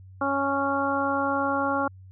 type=harmonic tone; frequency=277.1 Hz; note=C#4; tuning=1 cent flat; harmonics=1 / 2 / 3 / 4 / 5; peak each=-29 / -29 / -29 / -29 / -29 dBFS; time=0.21-1.88 s; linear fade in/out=5 ms; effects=added 94 Hz sine -44 dBFS peak until 2.11 s